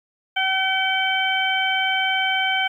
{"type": "harmonic tone with a mistuned harmonic", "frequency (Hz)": 762, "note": "G5", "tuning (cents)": -49, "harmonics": [1, 2, 3, 4], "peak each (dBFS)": [-24, -24, -24, -24], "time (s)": [0.36, 2.68], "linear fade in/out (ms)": 10, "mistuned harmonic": 4, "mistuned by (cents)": 24, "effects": ["9-bit"]}